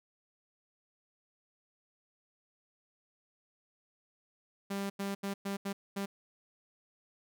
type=tone bursts at uneven times; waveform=sawtooth; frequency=198.1 Hz; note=G3; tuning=18 cents sharp; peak=-30 dBFS; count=6; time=4.7-4.9 / 4.99-5.15 / 5.23-5.34 / 5.45-5.57 / 5.65-5.73 / 5.96-6.06 s; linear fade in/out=10 ms; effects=none